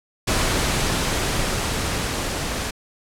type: noise with level ramp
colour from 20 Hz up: pink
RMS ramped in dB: -20 to -26 dBFS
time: 0.27-2.71 s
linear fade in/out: 10 ms
effects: low-pass 10000 Hz 12 dB/octave